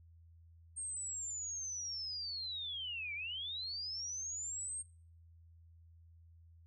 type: linear two-way sweep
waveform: sine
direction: down then up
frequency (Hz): 8620 to 2257 to 8620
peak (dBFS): -39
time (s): 0.76-4.83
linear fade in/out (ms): 20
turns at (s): 3.14
effects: noise-tail reverb RT60 0.5 s tail -24 dB re dry + added 83 Hz sine -58 dBFS peak until 6.66 s